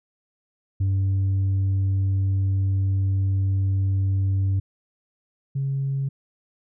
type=tone pair in turn; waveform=sine; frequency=96.7 / 136.75 Hz; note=G2 / C#3; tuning=-23 / -23 cents; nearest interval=tritone; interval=600 cents; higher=second; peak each=-16 / -21 dBFS; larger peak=first; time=0.8-4.6 / 5.55-6.09 s; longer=first; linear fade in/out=10 ms; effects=tanh soft clip ceiling -18 dBFS